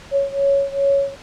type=beating tone pair; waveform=sine; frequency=554.4 / 556.9 Hz; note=C#5 / C#5; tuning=0 / +8 cents; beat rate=2.5 Hz; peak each=-17 / -19 dBFS; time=0.11-1.16 s; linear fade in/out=50 ms; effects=pink hiss -41 dBFS RMS until 1.22 s + low-pass 6000 Hz 12 dB/octave